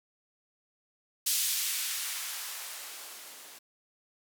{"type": "noise with band-pass filter sweep", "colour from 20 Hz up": "violet", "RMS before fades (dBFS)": -35, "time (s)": [1.26, 3.59], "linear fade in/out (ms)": 10, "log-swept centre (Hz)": [3800, 250], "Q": 0.74, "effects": []}